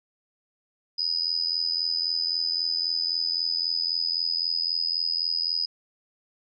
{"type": "tone with amplitude modulation", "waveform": "sine", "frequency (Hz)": 4992, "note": "D#8", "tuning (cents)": 5, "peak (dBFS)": -20, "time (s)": [0.98, 5.66], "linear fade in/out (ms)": 10, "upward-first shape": "sine", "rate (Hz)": 83.8, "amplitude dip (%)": 85, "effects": []}